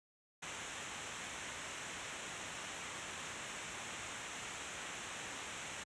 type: noise with comb filter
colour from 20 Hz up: pink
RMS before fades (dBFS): -45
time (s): 0.42-5.84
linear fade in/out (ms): 10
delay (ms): 0.21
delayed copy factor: -0.65
effects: high-pass 80 Hz 12 dB/octave + resampled to 22050 Hz